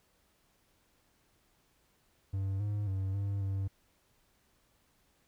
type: tone with pitch steps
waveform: triangle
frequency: 97 / 103.4 / 95.9 / 99.6 / 97.2 Hz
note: G2 / G#2 / G2 / G2 / G2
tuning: -18 / -7 / -37 / +28 / -14 cents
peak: -29 dBFS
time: 2.33-3.68 s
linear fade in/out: 10 ms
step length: 270 ms
effects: pink hiss -71 dBFS RMS until 5.27 s